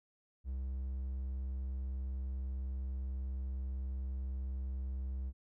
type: tone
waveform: triangle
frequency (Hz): 65.41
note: C2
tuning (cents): 0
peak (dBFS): -34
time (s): 0.44-5.33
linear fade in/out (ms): 50
effects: none